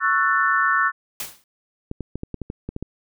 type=chord; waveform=sine; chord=F# minor seventh; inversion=second; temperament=just; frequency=1110 / 1332 / 1480 / 1776 Hz; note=C#6 / E6 / F#6 / A6; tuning=+2 / +18 / 0 / +16 cents; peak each=-22 dBFS; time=0-0.92 s; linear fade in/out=50 ms
type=noise with exponential decay; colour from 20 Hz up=white; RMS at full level=-26 dBFS; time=1.2-1.44 s; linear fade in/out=2 ms; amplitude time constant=52 ms
type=clicks; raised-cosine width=3 ms; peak=-16 dBFS; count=10; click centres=1.914 / 2.007 / 2.156 / 2.234 / 2.343 / 2.417 / 2.501 / 2.69 / 2.764 / 2.826 s
effects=none